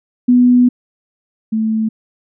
sine tone pair in turn, 246.9 / 220 Hz, B3 / A3, 0 / 0 cents, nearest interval major second, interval 200 cents, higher first, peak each -6 / -13 dBFS, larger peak first, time 0.28-0.69 / 1.52-1.89 s, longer first, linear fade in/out 10 ms, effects none

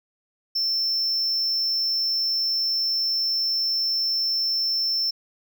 triangle tone, 5350 Hz, E8, 25 cents sharp, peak -20 dBFS, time 0.55-5.11 s, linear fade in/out 10 ms, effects none

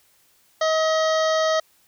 harmonic tone, 635 Hz, D#5, 35 cents sharp, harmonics 1 / 2 / 3 / 5 / 6 / 7 / 8 / 9 / 10, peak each -19 / -25 / -29 / -33 / -35 / -36 / -37 / -38 / -39 dBFS, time 0.61-1.6 s, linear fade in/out 5 ms, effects white hiss -60 dBFS RMS until 1.87 s

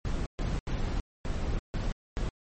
brown noise bursts at uneven times, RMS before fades -30 dBFS, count 6, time 0.05-0.26 / 0.39-0.59 / 0.67-1 / 1.25-1.59 / 1.74-1.92 / 2.17-2.29 s, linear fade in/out 0 ms, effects MP3 32 kbps

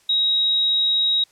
sine tone, 3806 Hz, A#7, 35 cents sharp, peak -16 dBFS, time 0.09-1.24 s, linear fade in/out 5 ms, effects white hiss -57 dBFS RMS until 1.31 s + low-pass 9000 Hz 12 dB/octave

